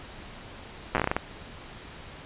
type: slowing click train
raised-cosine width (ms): 0.5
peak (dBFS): -9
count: 10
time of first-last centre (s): 0.95-1.166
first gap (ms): 8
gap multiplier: 1.26
effects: pink hiss -44 dBFS RMS until 2.25 s + resampled to 8000 Hz